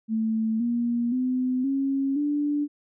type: tone with pitch steps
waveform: sine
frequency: 221.5 / 237.4 / 254.4 / 272.7 / 292.3 Hz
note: A3 / A#3 / C4 / C#4 / D4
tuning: +12 / +32 / -48 / -28 / -8 cents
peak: -22 dBFS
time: 0.08-2.68 s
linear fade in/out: 50 ms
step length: 520 ms
effects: none